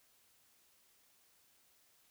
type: silence
effects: white hiss -70 dBFS RMS until 2.1 s